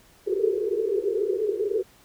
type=band-pass noise; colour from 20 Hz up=pink; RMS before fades=-25 dBFS; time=0.26-1.83 s; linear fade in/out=20 ms; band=380 to 450 Hz; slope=96 dB/octave; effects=pink hiss -56 dBFS RMS until 2.04 s